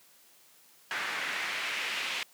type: noise with band-pass filter sweep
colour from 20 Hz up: pink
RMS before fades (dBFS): -34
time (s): 0.91-2.23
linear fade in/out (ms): 0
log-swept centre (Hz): 1800 to 2700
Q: 1.8
effects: white hiss -60 dBFS RMS until 2.33 s + high-pass 150 Hz 12 dB/octave